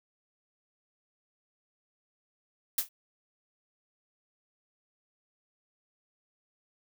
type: noise with exponential decay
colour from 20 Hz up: blue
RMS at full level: -22 dBFS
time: 2.78-2.89 s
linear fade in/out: 5 ms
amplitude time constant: 23 ms
effects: none